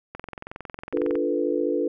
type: click train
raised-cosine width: 0.5 ms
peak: -20 dBFS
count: 23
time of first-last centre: 0.15-1.155 s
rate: 21.9 Hz
type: chord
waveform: sine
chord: B half-diminished seventh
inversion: first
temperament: equal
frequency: 293.7 / 349.2 / 440 / 493.9 Hz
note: D4 / F4 / A4 / B4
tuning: 0 / 0 / 0 / 0 cents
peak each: -27 dBFS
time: 0.93-1.88 s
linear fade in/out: 5 ms
effects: none